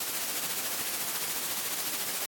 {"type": "noise with tremolo", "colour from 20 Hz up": "white", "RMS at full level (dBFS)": -31, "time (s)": [0, 2.26], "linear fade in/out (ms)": 5, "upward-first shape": "sine", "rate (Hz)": 14, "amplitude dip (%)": 35, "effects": ["high-pass 150 Hz 12 dB/octave", "AAC 64 kbps"]}